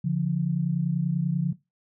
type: tone pair together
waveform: sine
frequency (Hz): 143.5 / 173.7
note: D3 / F3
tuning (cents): -40 / -9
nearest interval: minor third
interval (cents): 331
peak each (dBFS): -25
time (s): 0.04-1.53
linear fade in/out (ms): 10
effects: noise-tail reverb RT60 0.2 s tail -18 dB re dry